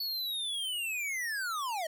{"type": "linear sweep", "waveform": "square", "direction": "down", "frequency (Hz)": [4467, 608], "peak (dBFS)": -33, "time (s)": [0, 1.87], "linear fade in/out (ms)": 5, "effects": []}